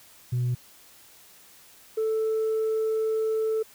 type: tone pair in turn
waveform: sine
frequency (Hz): 123.47 / 440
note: B2 / A4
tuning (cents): 0 / 0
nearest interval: octave + minor seventh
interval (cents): 2200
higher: second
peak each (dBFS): -21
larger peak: neither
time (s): 0.32-0.55 / 1.97-3.63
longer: second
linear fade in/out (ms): 10
effects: tanh soft clip ceiling -21 dBFS + white hiss -53 dBFS RMS until 3.74 s